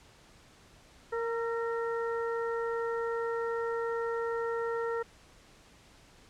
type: harmonic tone with a mistuned harmonic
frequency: 463.3 Hz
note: A#4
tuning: 11 cents flat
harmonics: 1 / 2 / 3 / 4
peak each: -31 / -40 / -39 / -43 dBFS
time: 1.12-5.03 s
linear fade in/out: 10 ms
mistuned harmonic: 3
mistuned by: -36 cents
effects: pink hiss -58 dBFS RMS until 6.29 s + low-pass 8000 Hz 12 dB/octave